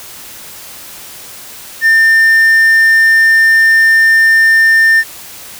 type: tone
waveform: triangle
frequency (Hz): 1800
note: A6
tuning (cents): +39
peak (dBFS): -3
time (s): 1.81-5.04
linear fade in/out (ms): 50
effects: white hiss -31 dBFS RMS until 5.59 s